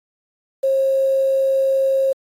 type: tone with quantisation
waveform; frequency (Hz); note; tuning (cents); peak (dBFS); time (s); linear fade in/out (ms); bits
sine; 537; C5; +45; -14; 0.63-2.13; 10; 7
effects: AAC 48 kbps